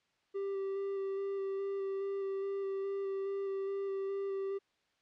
triangle tone with vibrato, 392 Hz, G4, in tune, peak -32 dBFS, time 0.34-4.59 s, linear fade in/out 20 ms, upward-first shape square, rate 2.4 Hz, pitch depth 11 cents each way, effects white hiss -75 dBFS RMS until 5.01 s + low-pass 4000 Hz 12 dB/octave

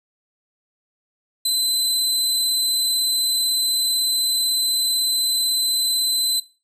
25% pulse tone, 4041 Hz, B7, 39 cents sharp, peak -13 dBFS, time 1.45-6.4 s, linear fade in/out 5 ms, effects noise-tail reverb RT60 0.3 s tail -19 dB re dry

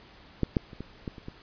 clicks, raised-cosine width 3 ms, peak -11 / -10 / -30 / -23 / -20 / -30 / -25 dBFS, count 7, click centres 0.433 / 0.568 / 0.732 / 0.806 / 1.078 / 1.182 / 1.284 s, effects pink hiss -53 dBFS RMS until 1.42 s + resampled to 11025 Hz

